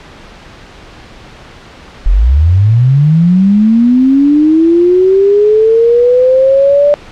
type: linear sweep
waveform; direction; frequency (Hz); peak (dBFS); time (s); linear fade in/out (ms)
sine; up; 37.61 to 587.3; -4; 2.06-6.94; 0
effects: pink hiss -34 dBFS RMS until 7.11 s + low-pass 4000 Hz 12 dB/octave